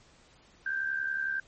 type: tone with amplitude modulation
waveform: sine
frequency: 1572 Hz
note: G6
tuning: 4 cents sharp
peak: -26 dBFS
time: 0.66-1.4 s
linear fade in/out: 5 ms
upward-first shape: sine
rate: 70.9 Hz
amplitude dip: 60%
effects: pink hiss -60 dBFS RMS until 1.47 s + MP3 32 kbps